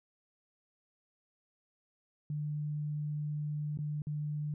sine tone with dropouts, 149.2 Hz, D3, 28 cents sharp, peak -33 dBFS, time 2.3-4.54 s, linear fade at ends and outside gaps 2 ms, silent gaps 3.774-3.788 / 4.02-4.069 s, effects none

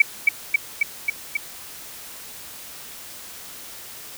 sine tone with echo, 2285 Hz, D7, 48 cents flat, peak -8 dBFS, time 0-0.02 s, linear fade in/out 5 ms, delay 270 ms, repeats 5, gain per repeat -2 dB, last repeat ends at 1.37 s, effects white hiss -39 dBFS RMS until 4.17 s

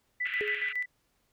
sine tone with tremolo, 1986 Hz, B6, 9 cents sharp, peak -28 dBFS, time 0.2-0.86 s, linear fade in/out 10 ms, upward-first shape square, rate 7.2 Hz, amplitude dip 65%
white band-pass noise, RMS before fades -38 dBFS, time 0.25-0.73 s, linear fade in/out 5 ms, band 1500 to 2800 Hz, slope 48 dB/octave
sine tone with exponential decay, 418.8 Hz, G#4, 15 cents sharp, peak -28 dBFS, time 0.41-0.77 s, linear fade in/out 0 ms, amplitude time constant 78 ms
effects pink hiss -73 dBFS RMS until 1.32 s

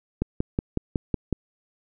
click train, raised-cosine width 3 ms, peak -10 dBFS, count 7, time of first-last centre 0.22-1.327 s, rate 5.42 Hz, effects none

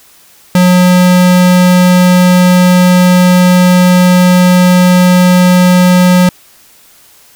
square tone, 180.6 Hz, F#3, 42 cents flat, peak -4 dBFS, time 0.55-6.29 s, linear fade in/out 2 ms, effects white hiss -42 dBFS RMS until 7.35 s

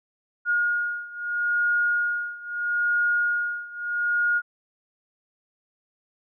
sine beating tone pair, 1431 / 1431.77 Hz, F6 / F6, +42 / +43 cents, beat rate 0.77 Hz, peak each -24 / -26 dBFS, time 0.45-4.42 s, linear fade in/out 50 ms, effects none

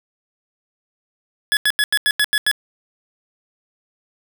25% pulse tone bursts, 1695 Hz, G#6, 35 cents sharp, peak -10 dBFS, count 8, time 1.52-2.514 s, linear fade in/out 0 ms, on 49 ms, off 86 ms, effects none

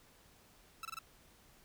sawtooth tone bursts, 1318.5 Hz, E6, in tune, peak -37 dBFS, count 4, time 0.83-0.989 s, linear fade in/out 2 ms, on 21 ms, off 25 ms, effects pink hiss -64 dBFS RMS until 1.64 s

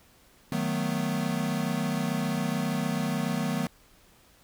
square chord, B dominant seventh, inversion first, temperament equal, 155.56 / 185 / 220 / 246.9 Hz, D#3 / F#3 / A3 / B3, 0 / 0 / 0 / 0 cents, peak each -33 dBFS, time 0.52-3.67 s, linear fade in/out 2 ms, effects pink hiss -59 dBFS RMS until 4.43 s

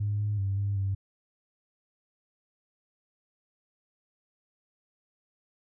sine tone with pitch steps, 103.3 / 104.3 / 97.9 / 100.5 / 97.5 Hz, G#2 / G#2 / G2 / G2 / G2, -9 / +8 / -2 / +44 / -9 cents, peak -25 dBFS, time 0-0.95 s, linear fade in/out 10 ms, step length 190 ms, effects tanh soft clip ceiling -21 dBFS

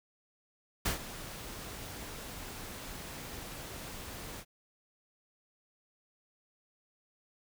pink noise with ADSR envelope, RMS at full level -30 dBFS, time 0.85-4.45 s, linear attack 10 ms, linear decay 120 ms, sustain -14 dB, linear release 59 ms, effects none

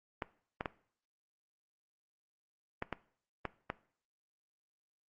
clicks, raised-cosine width 0.5 ms, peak -20 dBFS, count 7, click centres 0.222 / 0.609 / 0.658 / 2.824 / 2.927 / 3.453 / 3.701 s, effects noise-tail reverb RT60 0.5 s tail -18 dB re dry + Opus 32 kbps

